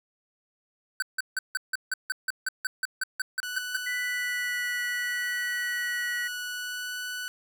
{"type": "tone bursts", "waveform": "square", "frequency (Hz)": 1529, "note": "G6", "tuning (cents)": -44, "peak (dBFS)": -26, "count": 16, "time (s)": [1, 3.768], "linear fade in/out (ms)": 2, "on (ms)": 23, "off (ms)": 160}
{"type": "tone with vibrato", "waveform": "sawtooth", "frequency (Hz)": 1480, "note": "F#6", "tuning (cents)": 0, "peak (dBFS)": -29, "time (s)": [3.43, 7.28], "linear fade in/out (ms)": 0, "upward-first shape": "sine", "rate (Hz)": 0.61, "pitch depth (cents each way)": 8}
{"type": "tone with pitch glide", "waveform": "sine", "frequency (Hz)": [1975.5, 1921.5], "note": ["B6", "B6"], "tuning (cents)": [0, -48], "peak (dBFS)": -29, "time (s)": [3.86, 6.28], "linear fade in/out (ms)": 10, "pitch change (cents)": -48, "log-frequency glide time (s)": [3.99, 5.8]}
{"effects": []}